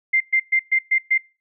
sine tone bursts, 2093 Hz, C7, in tune, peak -14 dBFS, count 6, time 0.13-1.18 s, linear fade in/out 10 ms, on 75 ms, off 120 ms, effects noise-tail reverb RT60 0.3 s tail -22 dB re dry

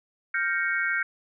sine chord, G half-diminished seventh, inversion third, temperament equal, 1396.9 / 1568 / 1864.7 / 2217 Hz, F6 / G6 / Bb6 / Db7, 0 / 0 / 0 / 0 cents, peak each -30 / -27 / -31 / -30 dBFS, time 0.34-1.03 s, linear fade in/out 5 ms, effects none

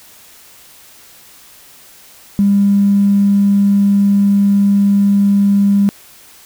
triangle tone, 200.5 Hz, G3, 39 cents sharp, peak -4 dBFS, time 2.39-5.89 s, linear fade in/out 0 ms, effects tanh soft clip ceiling -6 dBFS + white hiss -42 dBFS RMS until 6.45 s

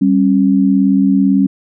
sine tone pair together, 195 / 273 Hz, G3 / C#4, -9 / -26 cents, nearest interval tritone, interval 583 cents, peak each -11 dBFS, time 0.01-1.47 s, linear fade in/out 10 ms, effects none

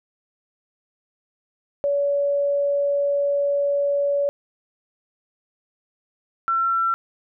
sine tone pair in turn, 568 / 1350.9 Hz, C#5 / E6, +42 / +42 cents, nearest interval octave + minor third, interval 1500 cents, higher second, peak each -18 dBFS, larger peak neither, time 1.84-4.29 / 6.48-6.94 s, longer first, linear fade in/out 0 ms, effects none

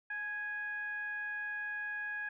sine tone with frequency modulation, 1661.2 Hz, G#6, in tune, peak -36 dBFS, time 0.1-2.29 s, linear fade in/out 5 ms, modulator 815 Hz, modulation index 0.4, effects none

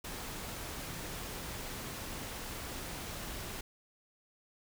pink noise, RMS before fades -42 dBFS, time 0.04-3.61 s, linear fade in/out 5 ms, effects none

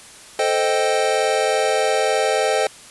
square chord, A half-diminished seventh, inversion none, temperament equal, 440 / 523.3 / 622.3 / 784 Hz, A4 / C5 / Eb5 / G5, 0 / 0 / 0 / 0 cents, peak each -23 dBFS, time 0.39-2.67 s, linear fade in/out 2 ms, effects white hiss -42 dBFS RMS until 2.9 s + resampled to 24000 Hz

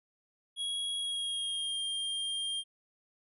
square tone with pitch glide, 3315 to 3204 Hz, G#7 to G7, -4 to +37 cents, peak -33 dBFS, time 0.56-2.64 s, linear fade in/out 50 ms, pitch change -59 cents, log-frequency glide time 0.98-1.8 s, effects resampled to 32000 Hz

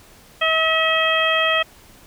harmonic tone, 642 Hz, E5, 46 cents flat, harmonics 1 / 2 / 3 / 4 / 5, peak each -22 / -22 / -22 / -22 / -22 dBFS, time 0.41-1.63 s, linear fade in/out 10 ms, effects pink hiss -48 dBFS RMS until 2.06 s

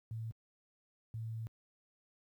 sine tone bursts at uneven times, 112.6 Hz, A2, 40 cents sharp, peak -38 dBFS, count 2, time 0.11-0.31 / 1.14-1.47 s, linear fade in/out 0 ms, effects high-pass 60 Hz 12 dB/octave + 12-bit

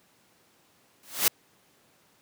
white noise with exponential growth, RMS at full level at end -18 dBFS, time 1.03-1.28 s, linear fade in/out 2 ms, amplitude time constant 53 ms, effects pink hiss -63 dBFS RMS until 2.21 s + high-pass 150 Hz 12 dB/octave

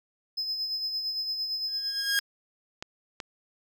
triangle tone with tremolo, 5100 Hz, D#8, 42 cents sharp, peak -26 dBFS, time 0.37-2.2 s, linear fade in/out 10 ms, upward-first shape sine, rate 8.8 Hz, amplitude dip 45%
sawtooth tone with exponential growth, 1629 Hz, G#6, 34 cents flat, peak -18 dBFS, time 1.68-2.19 s, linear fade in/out 0 ms, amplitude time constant 110 ms
clicks, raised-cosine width 0.2 ms, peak -18 dBFS, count 2, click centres 2.825 / 3.202 s
effects none

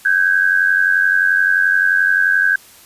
sine tone pair together, 1538.5 / 1630 Hz, G6 / G#6, -33 / -33 cents, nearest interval minor second, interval 100 cents, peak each -14 dBFS, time 0.05-2.56 s, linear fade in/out 5 ms, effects white hiss -44 dBFS RMS until 2.85 s + resampled to 32000 Hz

